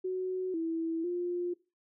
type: tone with pitch steps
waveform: sine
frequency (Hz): 370.9 / 327.7 / 352.4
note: F#4 / E4 / F4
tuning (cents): +4 / -10 / +16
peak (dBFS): -30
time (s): 0.04-1.54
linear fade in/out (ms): 10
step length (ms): 500
effects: noise-tail reverb RT60 0.3 s tail -21 dB re dry